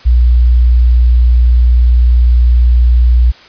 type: tone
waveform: sine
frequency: 60.2 Hz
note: B1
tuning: 44 cents flat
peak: -4 dBFS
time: 0.05-3.32 s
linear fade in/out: 20 ms
effects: white hiss -38 dBFS RMS until 3.48 s + resampled to 11025 Hz